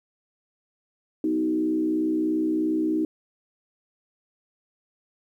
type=tone with frequency modulation; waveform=sine; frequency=314.1 Hz; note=D#4; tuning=16 cents sharp; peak=-21 dBFS; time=1.24-3.05 s; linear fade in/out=2 ms; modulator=63 Hz; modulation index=0.73; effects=10-bit